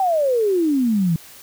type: exponential sweep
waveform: sine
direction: down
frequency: 789 to 157.7 Hz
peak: -15 dBFS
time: 0-1.16 s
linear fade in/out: 2 ms
effects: white hiss -43 dBFS RMS until 1.42 s